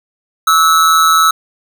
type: tone with amplitude modulation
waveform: square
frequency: 1300 Hz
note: E6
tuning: 24 cents flat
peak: -5 dBFS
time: 0.47-1.31 s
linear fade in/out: 5 ms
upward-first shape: sine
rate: 163 Hz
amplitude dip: 60%
effects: none